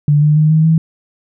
sine tone with pitch steps, 147 / 150.44 / 153.95 / 157.55 / 161.23 Hz, D3 / D3 / D#3 / D#3 / E3, +2 / +42 / -18 / +22 / -38 cents, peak -7 dBFS, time 0.08-0.78 s, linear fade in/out 2 ms, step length 140 ms, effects none

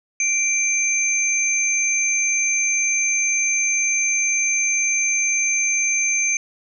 sine tone pair together, 2349 / 6271 Hz, D7 / G8, 0 / 0 cents, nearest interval octave + perfect fourth, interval 1700 cents, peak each -20 dBFS, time 0.2-6.37 s, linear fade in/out 2 ms, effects none

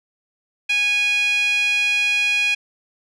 5% pulse tone with band-pass filter, 825 Hz, G#5, 12 cents flat, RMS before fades -19 dBFS, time 0.69-2.55 s, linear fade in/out 10 ms, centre 2600 Hz, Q 7.8, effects none

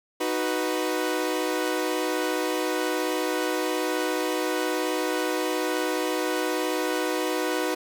sawtooth chord, B major, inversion first, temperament equal, 311.1 / 370 / 493.9 Hz, D#4 / F#4 / B4, 0 / 0 / 0 cents, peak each -25 dBFS, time 0.2-7.75 s, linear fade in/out 10 ms, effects none

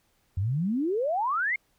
sine exponential sweep, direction up, 87.31 to 2197 Hz, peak -24 dBFS, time 0.37-1.56 s, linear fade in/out 5 ms, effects pink hiss -69 dBFS RMS until 1.78 s

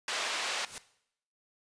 white band-pass noise, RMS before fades -34 dBFS, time 0.08-0.65 s, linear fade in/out 2 ms, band 530 to 4200 Hz, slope 12 dB/octave
white noise with exponential growth, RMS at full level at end -37 dBFS, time 0.52-0.78 s, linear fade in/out 0 ms, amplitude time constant 55 ms
effects noise-tail reverb RT60 0.7 s tail -17 dB re dry + resampled to 22050 Hz

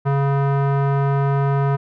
square tone with low-pass filter, 139.2 Hz, C#3, 8 cents sharp, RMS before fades -18 dBFS, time 0.05-1.77 s, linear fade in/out 20 ms, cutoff 1200 Hz, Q 1.7, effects none

